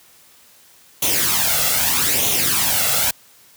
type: noise with flanger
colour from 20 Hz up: white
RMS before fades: -18 dBFS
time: 1.02-3.11 s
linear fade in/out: 5 ms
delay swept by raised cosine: 0.3 to 1.5 ms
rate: 0.8 Hz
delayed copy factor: +0.65
effects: white hiss -50 dBFS RMS until 3.56 s + high-pass 60 Hz 12 dB/octave